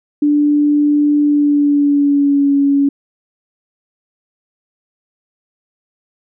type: tone with pitch glide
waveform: sine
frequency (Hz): 293.7 to 280.6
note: D4 to C#4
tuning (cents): 0 to +21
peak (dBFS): -9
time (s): 0.22-2.89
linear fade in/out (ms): 5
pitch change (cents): -79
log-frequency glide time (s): 1.21-2.54
effects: none